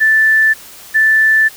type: tone pair in turn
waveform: sine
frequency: 1760 / 1760 Hz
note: A6 / A6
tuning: 0 / 0 cents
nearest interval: unison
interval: 0 cents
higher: neither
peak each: -7 dBFS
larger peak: neither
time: 0-0.54 / 0.94-1.49 s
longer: second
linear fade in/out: 20 ms
effects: white hiss -36 dBFS RMS until 1.56 s